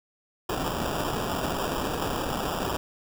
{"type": "noise with sample-and-hold", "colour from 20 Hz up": "blue", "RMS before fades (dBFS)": -29, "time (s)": [0.49, 2.77], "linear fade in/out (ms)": 5, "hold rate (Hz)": 2100, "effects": []}